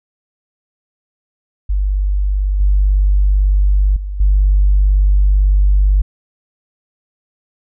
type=tone with level steps; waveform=sine; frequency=49 Hz; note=G1; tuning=in tune; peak=-12 / -8 / -20 / -7 dBFS; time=1.69-6.02 s; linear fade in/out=10 ms; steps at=2.6 / 3.96 / 4.2 s; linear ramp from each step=5 ms; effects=tanh soft clip ceiling -3 dBFS